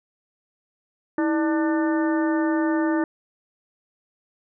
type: harmonic tone with a mistuned harmonic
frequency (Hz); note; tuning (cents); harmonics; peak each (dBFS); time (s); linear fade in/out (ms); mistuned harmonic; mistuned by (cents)
298.1; D4; +26; 1 / 2 / 3 / 4 / 5 / 6; -20 / -29 / -31 / -35 / -35 / -34; 1.18-3.04; 2; 1; +130
effects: none